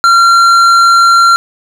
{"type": "tone with tanh clipping", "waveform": "triangle", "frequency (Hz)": 1373, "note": "F6", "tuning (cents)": -30, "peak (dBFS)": -5, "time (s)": [0.04, 1.36], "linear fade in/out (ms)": 0, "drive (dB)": 15, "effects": []}